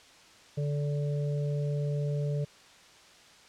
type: harmonic tone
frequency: 145.3 Hz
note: D3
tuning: 18 cents flat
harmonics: 1 / 3 / 4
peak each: -28 / -38 / -40 dBFS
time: 0.57-2.45 s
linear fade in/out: 10 ms
effects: white hiss -55 dBFS RMS until 3.48 s + low-pass 6000 Hz 12 dB/octave